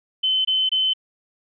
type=tone bursts; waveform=sine; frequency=3056 Hz; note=G7; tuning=45 cents flat; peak=-17 dBFS; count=3; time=0.23-0.936 s; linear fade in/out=10 ms; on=220 ms; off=23 ms; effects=none